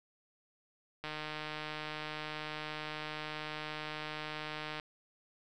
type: click train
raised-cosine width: 0.3 ms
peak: -24 dBFS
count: 576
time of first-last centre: 1.04-4.798 s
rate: 153 Hz
effects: none